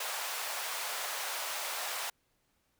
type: high-pass noise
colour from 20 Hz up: pink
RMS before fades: -37 dBFS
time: 0-2.1 s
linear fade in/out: 5 ms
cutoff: 640 Hz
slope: 24 dB/octave
effects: pink hiss -75 dBFS RMS until 2.79 s